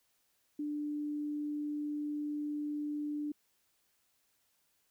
sine tone, 295.9 Hz, D4, 13 cents sharp, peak -34 dBFS, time 0.59-3.32 s, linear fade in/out 5 ms, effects white hiss -75 dBFS RMS until 4.9 s

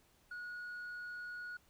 sine tone, 1453 Hz, F#6, 32 cents flat, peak -40 dBFS, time 0.31-1.57 s, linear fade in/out 5 ms, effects tanh soft clip ceiling -42 dBFS + pink hiss -70 dBFS RMS until 1.69 s

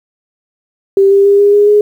sine tone with pitch steps, 392 / 396.8 / 401.6 / 406.5 / 411.5 / 416.5 Hz, G4 / G4 / G4 / G#4 / G#4 / G#4, 0 / +21 / +42 / -37 / -16 / +5 cents, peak -4 dBFS, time 0.97-1.81 s, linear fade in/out 2 ms, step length 140 ms, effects 7-bit

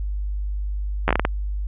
slowing click train, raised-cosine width 0.5 ms, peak -3 dBFS, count 7, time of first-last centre 1.08-1.251 s, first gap 11 ms, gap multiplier 1.38, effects added 50 Hz sine -23 dBFS peak until 1.67 s + resampled to 8000 Hz

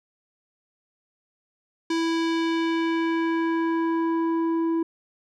square tone with low-pass filter sweep, 329.6 Hz, E4, in tune, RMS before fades -24 dBFS, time 1.9-4.83 s, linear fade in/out 5 ms, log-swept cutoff 5500 to 660 Hz, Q 1.2, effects none

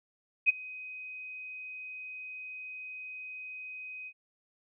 sine tone with ADSR envelope, 2513 Hz, D#7, 17 cents sharp, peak -17 dBFS, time 0.46-4.13 s, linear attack 31 ms, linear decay 18 ms, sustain -23 dB, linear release 58 ms, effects none

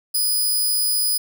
5% pulse tone, 4978 Hz, D#8, in tune, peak -11 dBFS, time 0.14-1.18 s, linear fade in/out 10 ms, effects none

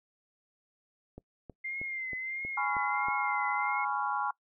click train, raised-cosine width 2 ms, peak -31 dBFS, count 7, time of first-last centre 1.18-3.085 s, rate 3.15 Hz
sine tone with vibrato, 2094 Hz, C7, 1 cent sharp, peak -34 dBFS, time 1.64-3.85 s, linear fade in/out 10 ms, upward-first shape triangle, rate 1.5 Hz, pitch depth 62 cents each way
sine chord, C# dominant seventh, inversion second, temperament just, 831.5 / 997.9 / 1108.7 / 1385.9 Hz, G#5 / B5 / C#6 / E#6, +2 / +18 / 0 / -14 cents, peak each -33 / -36 / -35 / -35 dBFS, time 2.57-4.31 s, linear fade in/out 5 ms
effects noise-tail reverb RT60 0.1 s tail -22 dB re dry

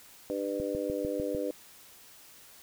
harmonic tone, 99.8 Hz, G2, 32 cents sharp, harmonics 3 / 4 / 5 / 6, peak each -35 / -38 / -33 / -38 dBFS, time 0.3-1.51 s, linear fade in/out 0 ms
click train, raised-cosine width 3 ms, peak -24 dBFS, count 6, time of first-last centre 0.6-1.349 s, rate 6.68 Hz
effects white hiss -54 dBFS RMS until 2.62 s

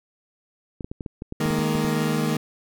clicks, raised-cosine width 3 ms, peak -19 dBFS, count 12, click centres 0.808 / 0.845 / 0.915 / 1.008 / 1.062 / 1.221 / 1.324 / 1.459 / 1.506 / 1.59 / 1.753 / 1.848 s
30% pulse chord, D# suspended fourth, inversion none, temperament equal with one note detuned, 155.56 / 210.4 / 233.1 Hz, D#3 / G#3 / A#3, 0 / +23 / 0 cents, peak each -22 / -25 / -23 dBFS, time 1.4-2.37 s, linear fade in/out 5 ms
effects none

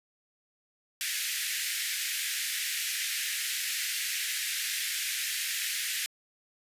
pink high-pass noise, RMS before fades -32 dBFS, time 1.01-6.06 s, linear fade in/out 0 ms, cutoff 1700 Hz, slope 48 dB/octave, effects resampled to 32000 Hz

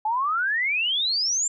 sine exponential sweep, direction up, 840 to 7440 Hz, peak -21 dBFS, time 0.05-1.48 s, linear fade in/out 5 ms, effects none

